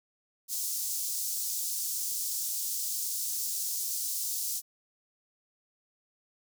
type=high-pass noise; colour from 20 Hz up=pink; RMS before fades=-33 dBFS; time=0.48-4.62 s; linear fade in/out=50 ms; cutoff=5600 Hz; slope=24 dB/octave; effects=none